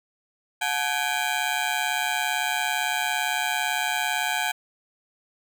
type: ring-modulated tone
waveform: 15% pulse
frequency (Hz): 794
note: G5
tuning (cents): +22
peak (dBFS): -14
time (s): 0.61-4.52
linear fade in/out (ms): 10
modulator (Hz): 68.9
effects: none